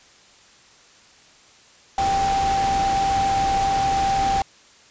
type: tone in noise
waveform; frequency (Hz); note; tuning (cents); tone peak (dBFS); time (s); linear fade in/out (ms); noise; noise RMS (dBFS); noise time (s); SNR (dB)
sine; 784; G5; 0; -18; 1.98-4.42; 2; pink; -28; 1.98-4.42; +7
effects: white hiss -51 dBFS RMS until 4.9 s + resampled to 16000 Hz